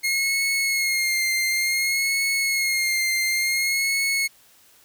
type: tone with vibrato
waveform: sawtooth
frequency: 2146 Hz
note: C7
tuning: 43 cents sharp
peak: -17 dBFS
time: 0.03-4.28 s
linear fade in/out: 20 ms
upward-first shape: sine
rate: 0.56 Hz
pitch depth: 40 cents each way
effects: white hiss -55 dBFS RMS until 4.84 s